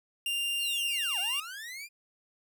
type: tone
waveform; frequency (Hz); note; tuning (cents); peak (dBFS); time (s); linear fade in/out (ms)
45% pulse; 2794; F7; 0; -29; 0.26-1.4; 2
type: linear two-way sweep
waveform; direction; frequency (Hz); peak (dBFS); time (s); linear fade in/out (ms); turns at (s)
sawtooth; down then up; 4500 to 690 to 2452; -36; 0.59-1.89; 50; 1.19
effects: none

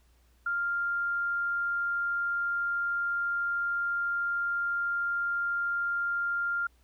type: tone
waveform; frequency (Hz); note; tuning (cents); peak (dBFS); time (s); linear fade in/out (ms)
sine; 1396.9; F6; 0; -27; 0.46-6.67; 5
effects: added 60 Hz sine -61 dBFS peak until 6.83 s + pink hiss -69 dBFS RMS until 6.83 s

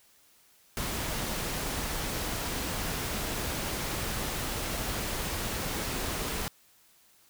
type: noise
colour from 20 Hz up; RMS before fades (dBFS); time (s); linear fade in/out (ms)
pink; -33; 0.77-6.48; 0
effects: white hiss -62 dBFS RMS until 7.29 s

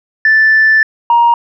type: tone pair in turn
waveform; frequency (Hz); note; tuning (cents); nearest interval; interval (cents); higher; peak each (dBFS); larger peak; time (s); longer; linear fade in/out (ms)
sine; 1760 / 941.8; A6 / A#5; 0 / +18; major seventh; 1082; first; -4; neither; 0.25-0.83 / 1.1-1.34; first; 2
effects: tanh soft clip ceiling -2 dBFS

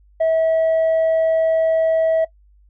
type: tone with tanh clipping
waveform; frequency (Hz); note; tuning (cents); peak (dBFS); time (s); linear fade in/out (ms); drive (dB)
triangle; 647; E5; -32; -14; 0.2-2.25; 10; 6
effects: noise-tail reverb RT60 0.1 s tail -18 dB re dry + added 50 Hz sine -49 dBFS peak until 2.69 s

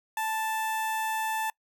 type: tone with notch filter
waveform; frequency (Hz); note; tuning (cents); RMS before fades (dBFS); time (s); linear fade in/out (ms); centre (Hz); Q
sawtooth; 880; A5; 0; -30; 0.17-1.5; 2; 4700; 1.4
effects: noise-tail reverb RT60 0.1 s tail -25 dB re dry

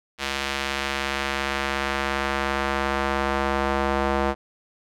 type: tone with band-pass filter sweep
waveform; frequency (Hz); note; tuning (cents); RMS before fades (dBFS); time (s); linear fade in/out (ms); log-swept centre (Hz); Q
square; 68.6; C#2; -17; -25; 0.18-4.35; 50; 3000 to 830; 0.84
effects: none

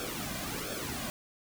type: noise with flanger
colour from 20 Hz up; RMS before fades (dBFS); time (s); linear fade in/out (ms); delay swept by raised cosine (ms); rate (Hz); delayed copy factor
pink; -37; 0-1.1; 0; 1 to 2.3; 1.4; -0.75
effects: none

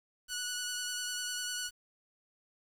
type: tone with vibrato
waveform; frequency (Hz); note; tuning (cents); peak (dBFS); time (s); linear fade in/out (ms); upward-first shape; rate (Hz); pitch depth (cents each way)
10% pulse; 1472; F#6; -9; -26; 0.28-1.71; 50; square; 10; 13
effects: 9-bit

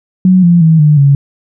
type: tone with pitch steps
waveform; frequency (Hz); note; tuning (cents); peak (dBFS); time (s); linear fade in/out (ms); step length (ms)
sine; 185 / 172.61 / 161.05 / 150.27 / 140.2; F#3 / F3 / E3 / D3 / C#3; 0 / -20 / -40 / +40 / +20; -3; 0.25-1.15; 2; 180
effects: none

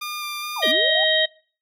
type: tone with vibrato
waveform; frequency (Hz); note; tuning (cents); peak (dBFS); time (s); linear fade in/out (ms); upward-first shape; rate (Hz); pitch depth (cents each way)
15% pulse; 1200; D6; +37; -21; 0.01-0.72; 10; square; 2.4; 12
type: linear two-way sweep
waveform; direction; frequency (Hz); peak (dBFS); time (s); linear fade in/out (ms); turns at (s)
sine; down then up; 1054 to 220 to 820; -27; 0.56-1.04; 5; 0.68
type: harmonic tone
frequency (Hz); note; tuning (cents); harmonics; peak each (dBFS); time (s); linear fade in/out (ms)
630; D#5; +21; 1 / 3 / 5 / 6; -22 / -22 / -22 / -22; 0.62-1.26; 10
effects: noise-tail reverb RT60 0.4 s tail -21 dB re dry

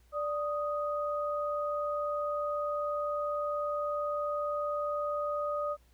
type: tone pair together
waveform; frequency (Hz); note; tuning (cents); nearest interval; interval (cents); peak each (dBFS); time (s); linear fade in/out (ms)
sine; 587.3 / 1244.5; D5 / D#6; 0 / 0; octave + minor second; 1300; -32 / -34; 0.12-5.77; 50
effects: added 60 Hz sine -60 dBFS peak until 5.93 s + pink hiss -69 dBFS RMS until 5.93 s

